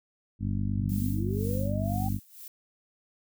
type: harmonic tone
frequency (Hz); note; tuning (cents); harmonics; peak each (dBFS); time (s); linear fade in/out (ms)
49; G1; 0; 1 / 2 / 3 / 4 / 5 / 6; -35 / -29 / -38 / -33 / -36 / -43; 0.39-2.2; 50
type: linear sweep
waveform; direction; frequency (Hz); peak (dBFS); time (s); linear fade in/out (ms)
sine; up; 96 to 784; -34; 0.76-2.09; 10
type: noise with tremolo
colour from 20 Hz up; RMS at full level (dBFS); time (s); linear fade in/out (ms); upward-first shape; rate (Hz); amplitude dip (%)
violet; -42; 0.89-2.48; 2; sine; 2; 85
effects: none